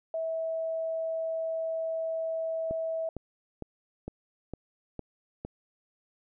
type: tone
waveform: sine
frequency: 650 Hz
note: E5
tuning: 24 cents flat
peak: -29 dBFS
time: 0.14-3.09 s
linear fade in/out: 2 ms
type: click train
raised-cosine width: 2 ms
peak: -23 dBFS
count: 7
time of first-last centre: 2.71-5.45 s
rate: 2.19 Hz
effects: none